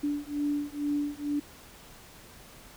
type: beating tone pair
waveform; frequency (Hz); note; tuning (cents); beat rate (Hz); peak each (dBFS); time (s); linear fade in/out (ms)
sine; 290 / 292.2; D4 / D4; -22 / -9; 2.2; -31; 0.03-1.4; 10
effects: pink hiss -51 dBFS RMS until 2.76 s